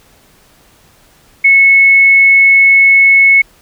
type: tone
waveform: sine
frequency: 2197 Hz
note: C#7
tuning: 16 cents flat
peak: -3 dBFS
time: 1.44-3.42 s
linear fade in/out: 10 ms
effects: pink hiss -47 dBFS RMS until 3.61 s